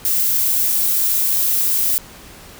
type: noise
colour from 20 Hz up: violet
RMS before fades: -17 dBFS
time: 0.05-1.98 s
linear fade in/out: 0 ms
effects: pink hiss -40 dBFS RMS until 2.59 s